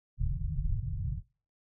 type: low-pass noise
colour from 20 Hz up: pink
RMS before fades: -32 dBFS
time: 0.17-1.23 s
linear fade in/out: 50 ms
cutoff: 160 Hz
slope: 96 dB/octave
effects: noise-tail reverb RT60 0.4 s tail -23 dB re dry